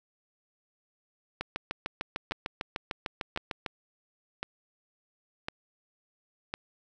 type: two click trains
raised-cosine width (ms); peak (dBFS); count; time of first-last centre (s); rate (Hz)
0.3; -16 / -16; 16 / 5; 1.41-3.662 / 2.32-6.539; 6.66 / 0.948
effects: none